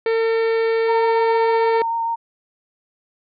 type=harmonic tone; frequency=452.3 Hz; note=A4; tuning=48 cents sharp; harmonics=1 / 2 / 3 / 4 / 5 / 6 / 7 / 8 / 9 / 10; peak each=-16 / -31 / -33 / -31 / -32 / -43 / -45 / -44 / -45 / -44 dBFS; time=0.06-1.82 s; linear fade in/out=2 ms
type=tone with vibrato; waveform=sine; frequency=920 Hz; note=A#5; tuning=23 cents flat; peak=-19 dBFS; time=0.87-2.16 s; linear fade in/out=20 ms; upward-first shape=sine; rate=6.7 Hz; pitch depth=11 cents each way
effects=none